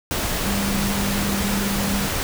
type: tone in noise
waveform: sine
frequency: 199.3 Hz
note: G3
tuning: 29 cents sharp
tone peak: -23 dBFS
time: 0.46-2.06 s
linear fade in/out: 0 ms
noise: pink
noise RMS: -24 dBFS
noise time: 0.11-2.23 s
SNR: -2 dB
effects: none